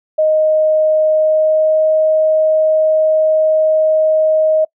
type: tone with pitch glide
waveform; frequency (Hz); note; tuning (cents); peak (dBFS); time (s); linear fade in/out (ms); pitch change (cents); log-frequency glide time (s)
sine; 622.3 to 626.6; D#5 to D#5; 0 to +12; -9; 0.18-4.65; 10; +12; 1.11-1.88
effects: noise-tail reverb RT60 0.1 s tail -25 dB re dry